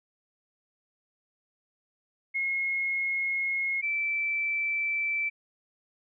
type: tone pair in turn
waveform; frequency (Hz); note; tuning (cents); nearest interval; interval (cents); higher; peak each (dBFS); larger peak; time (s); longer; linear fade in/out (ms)
sine; 2162 / 2327; C#7 / D7; -44 / -17; minor second; 127; second; -26; neither; 2.34-3.82 / 3.82-5.3; neither; 20
effects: none